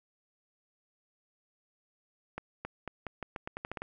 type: accelerating click train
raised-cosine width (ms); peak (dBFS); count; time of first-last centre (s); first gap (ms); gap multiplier
0.5; -22; 12; 2.38-3.82; 270; 0.84
effects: none